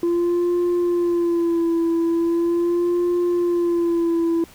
sine tone with vibrato, 342.1 Hz, F4, 36 cents flat, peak -14 dBFS, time 0.03-4.44 s, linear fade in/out 2 ms, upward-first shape sine, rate 0.4 Hz, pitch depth 45 cents each way, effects tanh soft clip ceiling -16 dBFS + pink hiss -47 dBFS RMS until 4.54 s

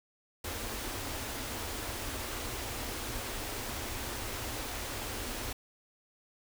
pink band-stop noise, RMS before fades -38 dBFS, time 0.44-5.53 s, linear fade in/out 5 ms, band 130 to 210 Hz, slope 96 dB/octave, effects none

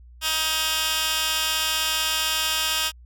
15% pulse tone with high-pass filter, 315.6 Hz, D#4, 25 cents sharp, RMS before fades -24 dBFS, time 0.21-2.92 s, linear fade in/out 50 ms, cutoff 2400 Hz, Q 1.1, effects added 60 Hz sine -44 dBFS peak until 3.05 s

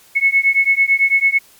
sine beating tone pair, 2192 / 2201 Hz, C#7 / C#7, -20 / -13 cents, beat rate 9 Hz, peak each -14 dBFS, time 0.15-1.39 s, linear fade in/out 20 ms, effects white hiss -48 dBFS RMS until 1.59 s + MP3 96 kbps

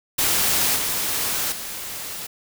white noise with level steps, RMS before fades -20 / -24 / -32 dBFS, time 0.18-2.27 s, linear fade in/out 10 ms, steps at 0.76 / 1.52 s, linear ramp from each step 2 ms, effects none

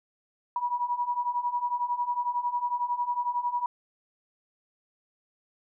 sine beating tone pair, 963 / 974 Hz, B5 / B5, -44 / -24 cents, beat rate 11 Hz, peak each -31 / -28 dBFS, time 0.56-3.66 s, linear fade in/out 2 ms, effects none

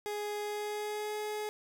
30% pulse tone with pitch glide, 416.1 to 422.9 Hz, G#4 to G#4, +3 to +31 cents, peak -32 dBFS, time 0.06-1.49 s, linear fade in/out 0 ms, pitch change +28 cents, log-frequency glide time 0.42-1.17 s, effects none

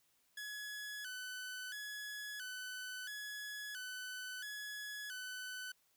sawtooth tone with vibrato, 1594 Hz, G6, 28 cents sharp, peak -40 dBFS, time 0.37-5.72 s, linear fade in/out 5 ms, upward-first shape square, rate 0.74 Hz, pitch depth 100 cents each way, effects white hiss -75 dBFS RMS until 5.96 s

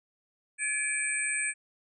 sine tone cluster, 1714 / 2329 / 2471 / 8160 / 8600 Hz, A6 / D7 / D#7 / C9 / C9, -46 / -15 / -13 / -44 / +47 cents, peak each -34 / -33 / -39 / -33 / -35 dBFS, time 0.58-1.54 s, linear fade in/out 50 ms, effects none

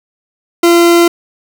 40% pulse tone, 342.4 Hz, F4, 34 cents flat, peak -4 dBFS, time 0.63-1.08 s, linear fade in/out 5 ms, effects none

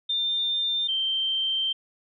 sine tone pair in turn, 3602 / 3133 Hz, A7 / G7, +40 / -2 cents, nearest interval major second, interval 242 cents, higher first, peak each -23 dBFS, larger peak neither, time 0.09-0.88 / 0.88-1.73 s, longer second, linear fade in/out 10 ms, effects none

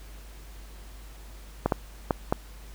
clicks, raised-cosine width 1 ms, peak -8 dBFS, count 4, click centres 1.66 / 1.722 / 2.108 / 2.325 s, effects added 50 Hz sine -43 dBFS peak until 2.74 s + pink hiss -52 dBFS RMS until 2.74 s

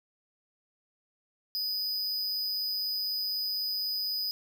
square tone with amplitude modulation, 4978 Hz, D#8, in tune, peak -28 dBFS, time 1.55-4.31 s, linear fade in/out 0 ms, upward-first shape sine, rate 196 Hz, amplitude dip 45%, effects none

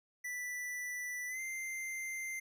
square tone with pitch glide, 1975.5 to 2088 Hz, B6 to C7, 0 to -4 cents, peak -39 dBFS, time 0.24-2.4 s, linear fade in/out 10 ms, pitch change +96 cents, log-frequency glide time 1.28-1.4 s, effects none

